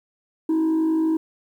sine tone with frequency modulation, 320.2 Hz, D#4, 50 cents sharp, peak -15 dBFS, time 0.49-1.17 s, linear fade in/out 5 ms, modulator 51.6 Hz, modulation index 0.28, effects tanh soft clip ceiling -17 dBFS + 9-bit

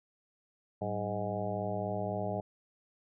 harmonic tone with a mistuned harmonic, 103.83 Hz, G#2, in tune, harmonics 1 / 2 / 3 / 4 / 5 / 6 / 7 / 8, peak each -39 / -39 / -46 / -41 / -44 / -37 / -40 / -44 dBFS, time 0.81-2.41 s, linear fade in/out 10 ms, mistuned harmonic 2, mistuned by -130 cents, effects none

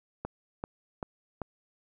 click train, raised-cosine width 1 ms, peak -20 dBFS, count 4, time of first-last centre 0.25-1.417 s, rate 2.57 Hz, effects none

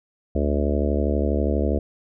harmonic tone, 72.3 Hz, D2, 27 cents flat, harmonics 1 / 3 / 4 / 5 / 6 / 7 / 8 / 9, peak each -22 / -27 / -28 / -29 / -30 / -30 / -31 / -32 dBFS, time 0.35-1.79 s, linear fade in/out 5 ms, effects none

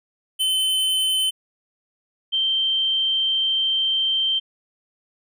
square / sine tone pair in turn, 3061 / 3133 Hz, G7 / G7, -42 / -2 cents, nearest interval unison, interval 40 cents, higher second, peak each -19 / -18 dBFS, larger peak second, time 0.39-1.31 / 2.32-4.4 s, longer second, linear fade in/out 20 ms, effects none

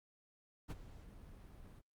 brown noise with ADSR envelope, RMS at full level -40 dBFS, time 0.68-1.82 s, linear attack 30 ms, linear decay 29 ms, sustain -15 dB, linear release 36 ms, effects Opus 48 kbps

